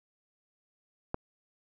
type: click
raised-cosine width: 1 ms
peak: -17 dBFS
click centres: 1.144 s
effects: none